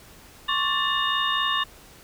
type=tone cluster; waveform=sine; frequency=1078 / 1142 / 1769 / 2858 / 3654 Hz; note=C#6 / D6 / A6 / F7 / A#7; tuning=-49 / -49 / +9 / +39 / -35 cents; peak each=-28 dBFS; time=0.48-1.64 s; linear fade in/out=10 ms; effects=pink hiss -49 dBFS RMS until 2.03 s